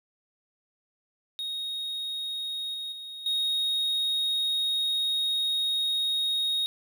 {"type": "tone with level steps", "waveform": "triangle", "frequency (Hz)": 3743, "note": "A#7", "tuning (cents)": 6, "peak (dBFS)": [-29, -31, -36, -23], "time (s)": [1.39, 6.66], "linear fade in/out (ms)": 0, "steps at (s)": [2.74, 2.92, 3.26], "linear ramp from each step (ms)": 2, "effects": []}